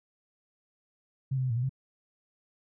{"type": "tone with pitch steps", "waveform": "sine", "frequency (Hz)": [133.6, 129.7, 128.4, 114.2, 122.9, 132.6], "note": ["C3", "C3", "C3", "A#2", "B2", "C3"], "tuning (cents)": [36, -15, -32, -35, -8, 23], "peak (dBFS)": -26, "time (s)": [1.31, 1.694], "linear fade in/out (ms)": 10, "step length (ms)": 64, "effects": []}